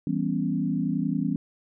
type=chord; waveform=sine; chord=C# half-diminished seventh; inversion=first; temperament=equal; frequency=164.81 / 196 / 246.9 / 277.2 Hz; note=E3 / G3 / B3 / C#4; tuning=0 / 0 / 0 / 0 cents; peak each=-29 dBFS; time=0.07-1.36 s; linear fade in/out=2 ms; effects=none